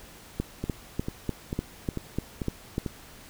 two click trains, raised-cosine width 3 ms, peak -17 / -14 dBFS, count 6 / 9, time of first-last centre 0.64-2.862 / 0.4-2.781 s, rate 2.25 / 3.36 Hz, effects pink hiss -49 dBFS RMS until 3.29 s

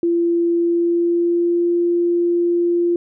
sine tone with pitch glide, 341.1 to 345.9 Hz, F4 to F4, -41 to -17 cents, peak -14 dBFS, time 0.03-2.96 s, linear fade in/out 2 ms, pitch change +24 cents, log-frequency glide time 0.55-1.72 s, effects none

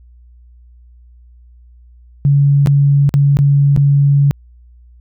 sine tone with dropouts, 141.4 Hz, C#3, 35 cents sharp, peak -7 dBFS, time 2.25-4.31 s, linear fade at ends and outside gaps 0 ms, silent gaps 2.661-2.672 / 3.092-3.14 / 3.37-3.389 / 3.763-3.774 s, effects added 60 Hz sine -40 dBFS peak until 5 s

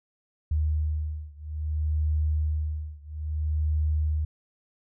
sine beating tone pair, 76.4 / 77 Hz, D#2 / D#2, -31 / -17 cents, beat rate 0.6 Hz, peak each -27 / -28 dBFS, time 0.51-4.25 s, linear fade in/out 5 ms, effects none

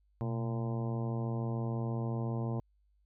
harmonic tone with a mistuned harmonic, 114.1 Hz, A#2, 37 cents flat, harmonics 1 / 2 / 3 / 4 / 5 / 6 / 7 / 8 / 9, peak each -33 / -39 / -43 / -45 / -47 / -49 / -50 / -51 / -52 dBFS, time 0.21-2.6 s, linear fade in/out 0 ms, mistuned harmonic 1, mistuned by +110 cents, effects added 50 Hz sine -67 dBFS peak until 3.05 s

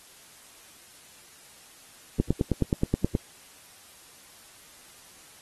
click train, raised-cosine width 3 ms, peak -9 dBFS, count 10, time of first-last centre 2.2-3.151 s, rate 9.46 Hz, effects white hiss -52 dBFS RMS until 5.41 s + AAC 32 kbps

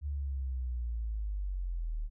sine linear sweep, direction down, 73.42 to 36.71 Hz, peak -32 dBFS, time 0.01-2.1 s, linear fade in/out 50 ms, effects none

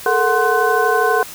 sine tone cluster, 427 / 459.3 / 737 / 1047 / 1507 Hz, G#4 / A#4 / F#5 / C6 / F#6, +48 / -26 / -7 / +1 / +31 cents, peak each -19 dBFS, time 0.06-1.23 s, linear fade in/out 2 ms, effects white hiss -34 dBFS RMS until 1.34 s

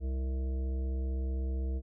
harmonic tone, 65.4 Hz, C2, in tune, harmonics 1 / 3 / 5 / 7 / 9 / 10, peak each -30 / -46 / -46 / -48 / -61 / -56 dBFS, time 0-1.82 s, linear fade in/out 50 ms, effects none

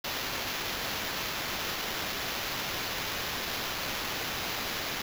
white noise with sample-and-hold, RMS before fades -34 dBFS, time 0.04-5.02 s, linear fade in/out 5 ms, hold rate 8820 Hz, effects none

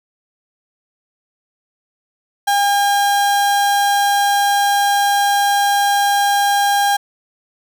35% pulse tone, 807 Hz, G#5, 50 cents flat, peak -11 dBFS, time 2.47-6.97 s, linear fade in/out 10 ms, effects none

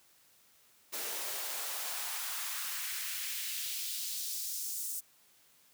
white noise with high-pass filter sweep, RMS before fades -38 dBFS, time 0.92-5.01 s, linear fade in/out 20 ms, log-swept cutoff 360 to 8000 Hz, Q 1.3, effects white hiss -65 dBFS RMS until 5.73 s + high-pass 60 Hz 12 dB/octave

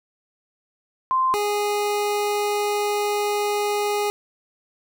sine / 25% pulse tone pair in turn, 1042 / 413.5 Hz, C6 / G#4, -7 / -8 cents, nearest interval octave + major third, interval 1601 cents, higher first, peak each -17 dBFS, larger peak neither, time 1.11-1.34 / 1.34-4.1 s, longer second, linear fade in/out 0 ms, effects none

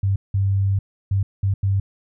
sine tone bursts at uneven times, 98 Hz, G2, in tune, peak -16 dBFS, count 5, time 0.03-0.16 / 0.34-0.79 / 1.11-1.23 / 1.43-1.54 / 1.63-1.8 s, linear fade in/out 5 ms, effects none

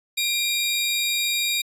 sawtooth tone pair together, 2389 / 3772 Hz, D7 / A#7, +29 / +20 cents, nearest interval minor sixth, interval 791 cents, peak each -21 dBFS, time 0.17-1.62 s, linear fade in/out 10 ms, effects resampled to 32000 Hz

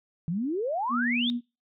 sine exponential sweep, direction up, 155.56 to 3710 Hz, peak -26 dBFS, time 0.28-1.3 s, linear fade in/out 0 ms
sine tone, 240.6 Hz, B3, 45 cents flat, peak -26 dBFS, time 0.89-1.41 s, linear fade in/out 50 ms
effects noise-tail reverb RT60 0.3 s tail -24 dB re dry

